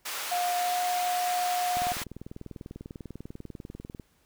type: high-pass noise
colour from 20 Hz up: pink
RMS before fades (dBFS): -35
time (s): 0.05-2.04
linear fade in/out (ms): 10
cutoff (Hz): 930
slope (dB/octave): 12
type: tone with pitch glide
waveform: sine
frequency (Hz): 712 to 718.6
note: F5 to F5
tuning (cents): +33 to +49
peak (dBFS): -26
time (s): 0.31-1.93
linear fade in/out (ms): 10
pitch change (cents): +16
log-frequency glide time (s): 0.57-0.75
type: click train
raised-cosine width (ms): 3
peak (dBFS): -27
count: 46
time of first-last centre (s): 1.77-3.998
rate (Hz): 20.2
effects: pink hiss -67 dBFS RMS until 4.25 s